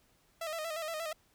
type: tone with vibrato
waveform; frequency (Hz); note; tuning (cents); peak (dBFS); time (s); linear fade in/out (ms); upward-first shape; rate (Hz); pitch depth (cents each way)
sawtooth; 641; E5; -49; -32; 0.41-1.13; 5; square; 8.5; 63
effects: pink hiss -69 dBFS RMS until 1.34 s